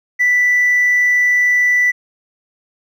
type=tone with hard clipping; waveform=triangle; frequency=1975.5 Hz; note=B6; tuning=in tune; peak=-10 dBFS; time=0.19-1.92 s; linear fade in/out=20 ms; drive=2 dB; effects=none